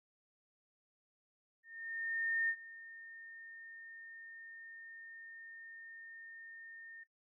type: tone with ADSR envelope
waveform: sine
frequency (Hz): 1824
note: A#6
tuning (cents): -38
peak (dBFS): -30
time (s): 1.63-7.04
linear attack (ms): 860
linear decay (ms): 65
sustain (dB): -19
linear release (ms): 11
effects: noise-tail reverb RT60 0.2 s tail -21 dB re dry